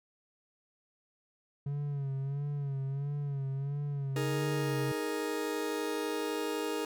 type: tone with vibrato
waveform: triangle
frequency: 140 Hz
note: C#3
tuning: 18 cents sharp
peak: -30 dBFS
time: 1.66-4.92 s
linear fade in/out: 5 ms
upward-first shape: sine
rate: 1.5 Hz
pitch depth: 62 cents each way
type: chord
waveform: 40% pulse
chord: D# suspended fourth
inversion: none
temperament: just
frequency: 311.1 / 414.8 / 466.7 Hz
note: D#4 / G#4 / A#4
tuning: 0 / -2 / +2 cents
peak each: -36 dBFS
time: 4.16-6.85 s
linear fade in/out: 2 ms
effects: none